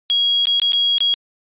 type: tone with dropouts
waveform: sine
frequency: 3300 Hz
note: G#7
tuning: 12 cents flat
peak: -13 dBFS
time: 0.1-1.14 s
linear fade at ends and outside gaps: 0 ms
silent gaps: 0.455-0.47 / 0.598-0.618 / 0.721-0.732 / 0.982-1.005 s
effects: resampled to 8000 Hz